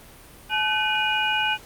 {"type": "tone cluster", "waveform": "sine", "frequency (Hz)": [857, 1515, 2455, 2898], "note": ["A5", "F#6", "D#7", "F#7"], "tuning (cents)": [-46, 40, -24, -37], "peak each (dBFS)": -26, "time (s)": [0.49, 1.58], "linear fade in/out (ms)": 50, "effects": ["pink hiss -47 dBFS RMS until 1.65 s", "Opus 32 kbps"]}